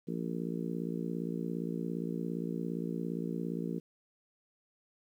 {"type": "harmonic tone", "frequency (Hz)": 57.4, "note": "A#1", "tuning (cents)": -26, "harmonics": [3, 4, 5, 6, 7, 8], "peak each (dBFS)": [-37, -39, -41, -43, -44, -45], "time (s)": [0.07, 3.8], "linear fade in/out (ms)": 20, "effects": ["11-bit"]}